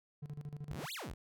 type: tone with tremolo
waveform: triangle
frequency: 146.83 Hz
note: D3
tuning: in tune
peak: -38 dBFS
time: 0.22-0.86 s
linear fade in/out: 10 ms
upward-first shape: square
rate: 13 Hz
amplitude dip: 80%
type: exponential two-way sweep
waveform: sawtooth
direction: up then down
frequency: 30.87 to 4556 to 30.87 Hz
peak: -38 dBFS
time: 0.7-1.14 s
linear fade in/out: 10 ms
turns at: 0.93 s
effects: none